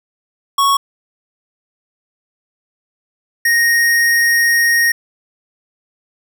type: tone pair in turn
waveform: square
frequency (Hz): 1108.7 / 1864.6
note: C#6 / A#6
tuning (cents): 0 / 0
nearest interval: major sixth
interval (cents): 900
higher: second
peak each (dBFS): -11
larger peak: neither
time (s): 0.58-0.77 / 3.45-4.92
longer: second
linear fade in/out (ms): 5
effects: none